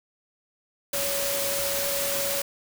sine tone in noise, 560 Hz, C#5, 18 cents sharp, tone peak -30 dBFS, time 0.93-2.42 s, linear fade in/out 5 ms, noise white, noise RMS -28 dBFS, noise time 0.93-2.42 s, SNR -5 dB, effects none

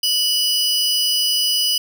40% pulse tone pair together, 2953 / 4970 Hz, F#7 / D#8, -4 / -3 cents, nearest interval major sixth, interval 901 cents, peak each -18 / -18 dBFS, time 0.03-1.78 s, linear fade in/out 5 ms, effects none

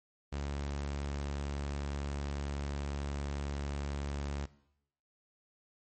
sawtooth tone, 71 Hz, C#2, 42 cents sharp, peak -31 dBFS, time 0.32-4.46 s, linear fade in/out 10 ms, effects noise-tail reverb RT60 0.8 s tail -19 dB re dry + MP3 32 kbps

